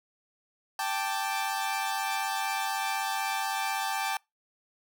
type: chord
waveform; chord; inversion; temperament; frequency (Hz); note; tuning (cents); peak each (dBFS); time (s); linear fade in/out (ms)
sawtooth; G suspended second; none; equal; 784 / 880 / 1174.7; G5 / A5 / D6; 0 / 0 / 0; -28 / -29 / -33; 0.79-4.17; 2
effects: noise-tail reverb RT60 0.2 s tail -25 dB re dry